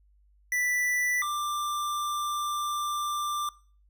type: tone pair in turn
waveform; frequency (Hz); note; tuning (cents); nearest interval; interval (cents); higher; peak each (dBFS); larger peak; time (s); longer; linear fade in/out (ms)
square; 1975.5 / 1183.8; B6 / D6; 0 / +13; major sixth; 887; first; -26 / -29; first; 0.52-1.22 / 1.22-3.49; second; 2
effects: noise-tail reverb RT60 0.4 s tail -19 dB re dry + added 50 Hz sine -59 dBFS peak until 3.89 s